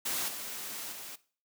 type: noise with level steps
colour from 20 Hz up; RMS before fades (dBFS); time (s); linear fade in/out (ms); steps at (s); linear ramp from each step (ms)
white; -33 / -40 / -44; 0.05-1.16; 10; 0.28 / 0.92; 5
effects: noise-tail reverb RT60 0.4 s tail -18 dB re dry + high-pass 150 Hz 12 dB/octave